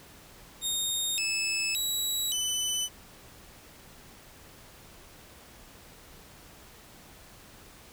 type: tone with pitch steps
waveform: 20% pulse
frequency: 3697 / 2611 / 3887 / 3005 Hz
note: A#7 / E7 / B7 / F#7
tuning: -15 / -17 / -28 / +26 cents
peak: -22 dBFS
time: 0.61-2.89 s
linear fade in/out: 50 ms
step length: 570 ms
effects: pink hiss -52 dBFS RMS until 7.92 s